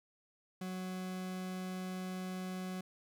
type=tone; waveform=40% pulse; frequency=185 Hz; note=F#3; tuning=in tune; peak=-38 dBFS; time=0.61-2.81 s; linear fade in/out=5 ms; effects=none